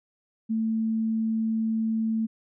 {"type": "tone", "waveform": "sine", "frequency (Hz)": 222.5, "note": "A3", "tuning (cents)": 20, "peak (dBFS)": -23, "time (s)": [0.49, 2.27], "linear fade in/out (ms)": 20, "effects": []}